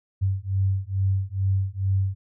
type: beating tone pair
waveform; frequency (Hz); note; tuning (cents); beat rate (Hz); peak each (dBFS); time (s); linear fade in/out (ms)
sine; 95.4 / 97.7; G2 / G2; -47 / -5; 2.3; -24; 0.21-2.15; 20
effects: none